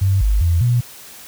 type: tone with pitch steps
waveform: sine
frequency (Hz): 96.5 / 51.2 / 84.4 / 121.2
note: G2 / G#1 / E2 / B2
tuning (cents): -27 / -24 / +41 / -32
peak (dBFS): -12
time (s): 0.01-0.81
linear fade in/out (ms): 10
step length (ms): 200
effects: white hiss -39 dBFS RMS until 1.27 s